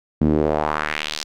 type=tone with band-pass filter sweep; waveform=sawtooth; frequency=76.1 Hz; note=D#2; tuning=38 cents flat; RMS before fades=-21 dBFS; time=0.21-1.24 s; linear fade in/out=5 ms; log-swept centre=220 to 5400 Hz; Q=2.1; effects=none